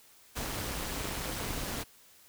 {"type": "noise with amplitude modulation", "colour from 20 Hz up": "pink", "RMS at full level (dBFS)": -33, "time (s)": [0.35, 1.84], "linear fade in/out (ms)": 20, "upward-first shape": "sine", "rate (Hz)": 212, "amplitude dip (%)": 70, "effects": ["white hiss -59 dBFS RMS until 2.28 s"]}